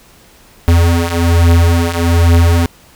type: beating tone pair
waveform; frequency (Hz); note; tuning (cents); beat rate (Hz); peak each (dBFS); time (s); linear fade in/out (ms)
square; 84 / 85.2; E2 / F2; +33 / -42; 1.2; -13 / -10; 0.68-2.66; 0
effects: pink hiss -44 dBFS RMS until 2.95 s